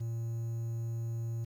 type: tone with quantisation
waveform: triangle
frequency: 115.3 Hz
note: A#2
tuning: 19 cents flat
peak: -31 dBFS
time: 0-1.45 s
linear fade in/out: 10 ms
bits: 10
effects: none